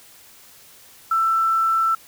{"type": "tone with quantisation", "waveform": "sine", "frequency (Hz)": 1332, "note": "E6", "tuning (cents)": 18, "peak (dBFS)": -16, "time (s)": [1.11, 1.95], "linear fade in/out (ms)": 5, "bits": 7, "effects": ["white hiss -48 dBFS RMS until 2.07 s"]}